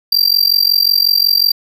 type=tone with amplitude modulation; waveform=square; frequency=4716 Hz; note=D8; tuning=6 cents sharp; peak=-6 dBFS; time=0.12-1.52 s; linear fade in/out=5 ms; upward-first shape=sine; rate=45.5 Hz; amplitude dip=95%; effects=none